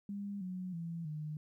sine tone with pitch steps, 201.3 / 183.53 / 167.33 / 152.56 Hz, G3 / F#3 / E3 / D#3, +46 / -14 / +26 / -34 cents, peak -38 dBFS, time 0.09-1.37 s, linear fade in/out 2 ms, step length 320 ms, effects 13-bit

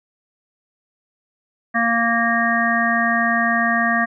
harmonic tone, 231.8 Hz, A#3, 10 cents flat, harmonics 1 / 3 / 5 / 7 / 8, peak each -22 / -22 / -23 / -23 / -20 dBFS, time 1.74-4.06 s, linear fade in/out 20 ms, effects none

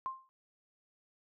sine tone with exponential decay, 1054 Hz, C6, 12 cents sharp, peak -31 dBFS, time 0.06-0.29 s, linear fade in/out 0 ms, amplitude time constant 49 ms, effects none

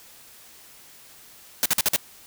white noise bursts, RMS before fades -20 dBFS, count 5, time 1.63-1.961 s, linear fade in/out 0 ms, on 27 ms, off 49 ms, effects white hiss -49 dBFS RMS until 2.26 s

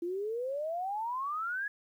sine exponential sweep, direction up, 335.9 to 1697 Hz, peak -32 dBFS, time 0.02-1.68 s, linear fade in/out 5 ms, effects 11-bit

